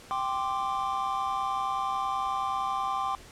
triangle chord, G suspended fourth, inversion none, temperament just, 784 / 1045.3 / 1176 Hz, G5 / C6 / D6, 0 / -2 / +2 cents, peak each -30 dBFS, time 0.11-3.15 s, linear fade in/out 0 ms, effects pink hiss -50 dBFS RMS until 3.31 s + low-pass 10000 Hz 12 dB/octave

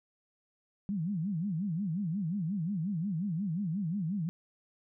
sine tone with vibrato, 180.8 Hz, F#3, 40 cents flat, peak -30 dBFS, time 0.89-4.29 s, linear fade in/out 0 ms, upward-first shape sine, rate 5.6 Hz, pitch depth 260 cents each way, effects none

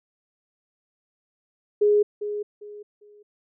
sine tone with echo, 415.6 Hz, G#4, 1 cent sharp, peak -15 dBFS, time 1.81-2.03 s, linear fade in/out 10 ms, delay 400 ms, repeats 3, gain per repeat -11 dB, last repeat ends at 3.23 s, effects none

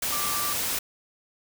sine tone in noise, 1174.7 Hz, D6, in tune, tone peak -31 dBFS, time 0.12-0.53 s, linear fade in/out 5 ms, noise white, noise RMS -28 dBFS, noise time 0.02-0.79 s, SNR -6 dB, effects none

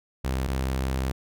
sawtooth tone pair in turn, 65.41 / 65.67 Hz, C2 / C2, 0 / +7 cents, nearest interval unison, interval 7 cents, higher second, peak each -21 dBFS, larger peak neither, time 0.24-0.48 / 0.48-1.12 s, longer second, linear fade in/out 10 ms, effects none

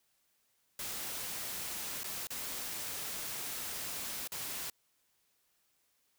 white noise with dropouts, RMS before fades -40 dBFS, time 0.79-4.7 s, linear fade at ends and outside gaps 2 ms, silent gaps 2.034-2.042 / 2.271-2.304 / 4.275-4.319 s, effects white hiss -75 dBFS RMS until 6.18 s

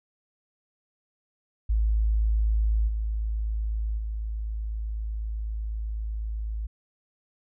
sine tone with level steps, 54 Hz, A1, 32 cents flat, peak -20 / -25 / -28 dBFS, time 1.69-6.67 s, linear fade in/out 10 ms, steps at 2.87 / 3.97 s, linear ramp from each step 20 ms, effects none

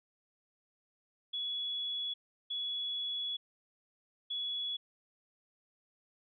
sine tone bursts at uneven times, 3385 Hz, G#7, 32 cents sharp, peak -34 dBFS, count 3, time 1.33-2.14 / 2.5-3.37 / 4.3-4.77 s, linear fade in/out 10 ms, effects none

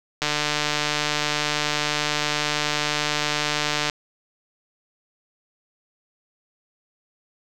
click train, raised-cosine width 0.2 ms, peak -5 dBFS, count 549, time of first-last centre 0.22-3.898 s, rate 149 Hz, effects none

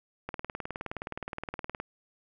click train, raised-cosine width 0.5 ms, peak -20 dBFS, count 30, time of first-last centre 0.29-1.8 s, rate 19.2 Hz, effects none

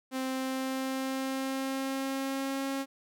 sawtooth tone with pitch glide, 261.6 to 271.9 Hz, C4 to C#4, 0 to -33 cents, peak -27 dBFS, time 0.11-2.86 s, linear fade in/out 50 ms, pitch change +67 cents, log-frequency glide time 0.26-2.67 s, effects none

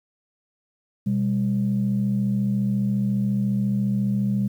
sine tone pair together, 125.59 / 200 Hz, B2 / G3, +29 / +35 cents, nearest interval minor sixth, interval 806 cents, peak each -24 / -20 dBFS, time 1.06-4.48 s, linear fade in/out 10 ms, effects tanh soft clip ceiling -14 dBFS + 9-bit

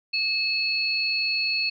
sine tone pair together, 2593 / 4361 Hz, E7 / C#8, -29 / -29 cents, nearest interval major sixth, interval 900 cents, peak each -25 dBFS, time 0.13-1.7 s, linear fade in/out 10 ms, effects none

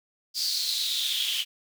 pink noise with high-pass filter sweep, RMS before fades -28 dBFS, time 0.34-1.45 s, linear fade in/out 50 ms, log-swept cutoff 4800 to 3000 Hz, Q 8.2, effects none

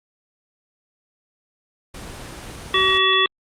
pink noise, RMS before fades -35 dBFS, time 1.94-2.98 s, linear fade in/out 5 ms
harmonic tone, 379.7 Hz, F#4, 45 cents sharp, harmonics 1 / 3 / 5 / 7 / 9, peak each -23 / -20 / -21 / -24 / -18 dBFS, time 2.74-3.26 s, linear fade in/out 2 ms
effects low-pass 9000 Hz 12 dB/octave + Opus 32 kbps

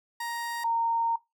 30% pulse / sine tone pair in turn, 938 / 921.9 Hz, A#5 / A#5, +11 / -19 cents, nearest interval unison, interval 30 cents, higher first, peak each -29 / -24 dBFS, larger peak second, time 0.2-0.64 / 0.64-1.16 s, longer second, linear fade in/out 5 ms, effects noise-tail reverb RT60 0.2 s tail -20 dB re dry

